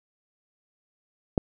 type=click; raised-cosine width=2 ms; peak=-8 dBFS; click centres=1.378 s; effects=none